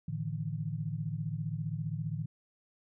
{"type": "chord", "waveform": "sine", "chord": "A suspended fourth", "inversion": "none", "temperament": "equal with one note detuned", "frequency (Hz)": [110, 149.74, 164.81], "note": ["A2", "D3", "E3"], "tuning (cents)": [0, 34, 0], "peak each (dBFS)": [-38, -36, -38], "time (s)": [0.08, 2.26], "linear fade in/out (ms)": 5, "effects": []}